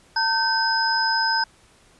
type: tone cluster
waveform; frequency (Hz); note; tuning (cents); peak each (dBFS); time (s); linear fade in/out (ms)
sine; 901 / 1542 / 5050; A5 / G6 / D#8; +41 / -29 / +25; -23; 0.16-1.44; 5
effects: pink hiss -55 dBFS RMS until 1.99 s + resampled to 24000 Hz